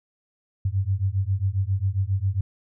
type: beating tone pair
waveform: sine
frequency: 93.3 / 100.7 Hz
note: F#2 / G2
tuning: +15 / +47 cents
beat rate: 7.4 Hz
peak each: -24 dBFS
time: 0.65-2.41 s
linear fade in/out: 5 ms
effects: none